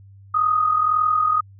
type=tone with amplitude modulation; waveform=sine; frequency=1244.5 Hz; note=D#6; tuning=in tune; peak=-13 dBFS; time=0.34-1.41 s; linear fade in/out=10 ms; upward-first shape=sine; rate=41.8 Hz; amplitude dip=60%; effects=added 98 Hz sine -43 dBFS peak until 1.59 s